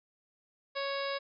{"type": "harmonic tone", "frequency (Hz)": 554.4, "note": "C#5", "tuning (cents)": 0, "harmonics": [1, 2, 3, 4, 5, 6, 7, 8, 9], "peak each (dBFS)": [-35, -39, -42, -43, -46, -49, -43, -50, -45], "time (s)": [0.75, 1.19], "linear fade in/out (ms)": 20, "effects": []}